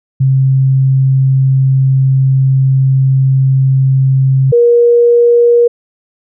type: tone pair in turn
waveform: sine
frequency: 133.4 / 475.4 Hz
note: C3 / A#4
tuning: +34 / +34 cents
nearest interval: octave + minor seventh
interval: 2200 cents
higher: second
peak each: -6 / -4 dBFS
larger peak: second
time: 0.2-4.52 / 4.52-5.68 s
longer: first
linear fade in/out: 10 ms
effects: none

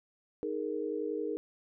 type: chord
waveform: sine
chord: D# suspended fourth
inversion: none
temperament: equal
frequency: 311.1 / 415.3 / 466.2 Hz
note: D#4 / G#4 / A#4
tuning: 0 / 0 / 0 cents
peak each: -37 / -36 / -36 dBFS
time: 0.43-1.37 s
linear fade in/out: 0 ms
effects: none

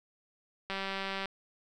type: click train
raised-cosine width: 0.3 ms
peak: -20 dBFS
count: 109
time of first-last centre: 0.7-1.257 s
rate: 194 Hz
effects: none

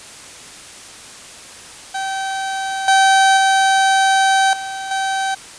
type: tone with level steps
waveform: 30% pulse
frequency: 773 Hz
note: G5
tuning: 24 cents flat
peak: -18 / -7 / -9 / -22 / -15 dBFS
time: 1.94-5.35 s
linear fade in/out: 10 ms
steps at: 2.88 / 3.37 / 4.53 / 4.91 s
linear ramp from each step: 2 ms
effects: white hiss -37 dBFS RMS until 5.58 s + resampled to 22050 Hz

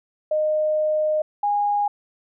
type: tone pair in turn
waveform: sine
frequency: 615 / 820.9 Hz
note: D#5 / G#5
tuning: -20 / -20 cents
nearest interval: perfect fourth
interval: 500 cents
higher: second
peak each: -18 dBFS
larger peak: neither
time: 0.31-1.22 / 1.43-1.88 s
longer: first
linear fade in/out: 5 ms
effects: none

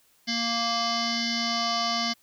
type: tone with frequency modulation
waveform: sine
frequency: 2093 Hz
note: C7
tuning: in tune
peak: -24 dBFS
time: 0.27-2.14 s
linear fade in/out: 20 ms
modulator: 465 Hz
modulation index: 7.1
effects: white hiss -63 dBFS RMS until 2.22 s

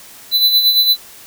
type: tone with tremolo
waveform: square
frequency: 4000 Hz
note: B7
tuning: 21 cents sharp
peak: -8 dBFS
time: 0.31-0.97 s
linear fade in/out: 50 ms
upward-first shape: sine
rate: 8.8 Hz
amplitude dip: 55%
effects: white hiss -39 dBFS RMS until 1.26 s

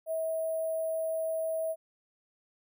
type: tone with sample-and-hold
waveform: sine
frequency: 644 Hz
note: E5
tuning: 41 cents flat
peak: -29 dBFS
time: 0.06-1.76 s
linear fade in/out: 50 ms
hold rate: 11025 Hz
effects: none

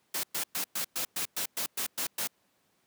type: noise bursts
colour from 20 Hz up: white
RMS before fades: -32 dBFS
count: 11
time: 0.14-2.274 s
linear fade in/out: 5 ms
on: 94 ms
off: 110 ms
effects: pink hiss -71 dBFS RMS until 2.86 s + high-pass 150 Hz 12 dB/octave

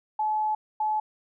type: tone pair in turn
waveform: sine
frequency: 858 / 858 Hz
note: A5 / A5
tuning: -44 / -44 cents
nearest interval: unison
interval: 0 cents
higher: neither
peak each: -23 dBFS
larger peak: neither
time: 0.19-0.55 / 0.8-1 s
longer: first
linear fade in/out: 5 ms
effects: none

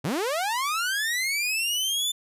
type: linear sweep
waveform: sawtooth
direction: up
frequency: 116.54 to 3543 Hz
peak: -21 dBFS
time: 0.04-2.12 s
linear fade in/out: 10 ms
effects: resampled to 32000 Hz

